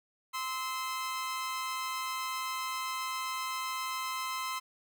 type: tone pair together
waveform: sawtooth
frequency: 1038 / 1299.4 Hz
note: C6 / E6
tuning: -14 / -25 cents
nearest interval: major third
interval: 389 cents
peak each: -31 / -36 dBFS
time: 0.33-4.6 s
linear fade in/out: 20 ms
effects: none